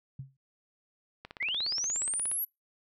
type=tone with exponential decay; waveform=sine; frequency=134.6 Hz; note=C3; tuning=49 cents sharp; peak=-34 dBFS; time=0.19-0.37 s; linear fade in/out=5 ms; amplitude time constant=37 ms
type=click train; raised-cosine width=0.3 ms; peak=-26 dBFS; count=19; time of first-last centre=1.25-2.315 s; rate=16.9 Hz
type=linear sweep; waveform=sine; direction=up; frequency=1921 to 11850 Hz; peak=-29 dBFS; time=1.4-2.45 s; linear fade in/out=10 ms
effects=noise-tail reverb RT60 0.2 s tail -26 dB re dry